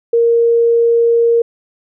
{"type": "tone", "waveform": "sine", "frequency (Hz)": 466.2, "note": "A#4", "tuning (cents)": 0, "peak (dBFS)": -8, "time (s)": [0.13, 1.42], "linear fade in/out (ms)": 5, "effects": []}